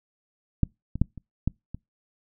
clicks, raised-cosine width 5 ms, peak -8 / -19 / -8 / -27 / -11 / -22 dBFS, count 6, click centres 0.633 / 0.956 / 1.016 / 1.177 / 1.476 / 1.746 s, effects noise-tail reverb RT60 0.2 s tail -26 dB re dry

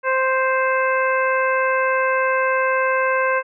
harmonic tone, 523.3 Hz, C5, in tune, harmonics 1 / 2 / 3 / 4 / 5, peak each -20 / -21 / -22 / -28 / -29 dBFS, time 0.03-3.43 s, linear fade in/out 50 ms, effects none

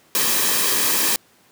white noise with comb filter, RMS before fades -19 dBFS, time 0.15-1.16 s, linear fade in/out 0 ms, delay 1.4 ms, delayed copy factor -0.5, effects pink hiss -55 dBFS RMS until 1.51 s + high-pass 150 Hz 12 dB/octave

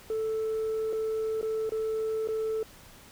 sine tone with dropouts, 440 Hz, A4, in tune, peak -25 dBFS, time 0.1-2.63 s, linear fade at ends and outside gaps 2 ms, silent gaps 0.927-0.931 / 1.413-1.428 / 1.694-1.72 / 2.275-2.286 s, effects tanh soft clip ceiling -26 dBFS + pink hiss -52 dBFS RMS until 3.11 s

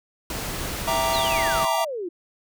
pink noise, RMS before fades -30 dBFS, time 0.3-1.65 s, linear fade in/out 2 ms
square chord, E half-diminished seventh, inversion none, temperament equal, 659.3 / 784 / 932.3 / 1174.7 Hz, E5 / G5 / Bb5 / D6, 0 / 0 / 0 / 0 cents, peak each -26 / -31 / -26 / -30 dBFS, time 0.87-1.85 s, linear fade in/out 10 ms
sine exponential sweep, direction down, 4347 to 329.6 Hz, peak -27 dBFS, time 1.13-2.09 s, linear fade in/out 10 ms
effects none

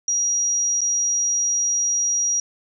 sine tone with dropouts, 5740 Hz, F8, 47 cents sharp, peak -18 dBFS, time 0.08-2.4 s, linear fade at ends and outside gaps 2 ms, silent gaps 0.808-0.815 s, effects none

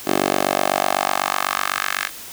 10% pulse tone with high-pass filter sweep, 48 Hz, G1, 36 cents flat, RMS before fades -21 dBFS, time 0.05-2.1 s, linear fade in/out 50 ms, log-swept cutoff 380 to 1700 Hz, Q 2, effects white hiss -36 dBFS RMS until 2.32 s

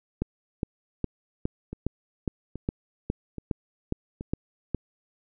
two click trains, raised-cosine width 3 ms, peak -13 / -22 dBFS, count 12 / 4, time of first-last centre 0.22-4.747 / 1.73-4.209 s, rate 2.43 / 1.21 Hz, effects none

